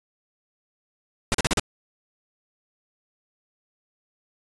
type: noise bursts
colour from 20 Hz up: pink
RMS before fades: -21 dBFS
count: 5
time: 1.32-1.596 s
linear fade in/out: 0 ms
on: 24 ms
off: 39 ms
effects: resampled to 22050 Hz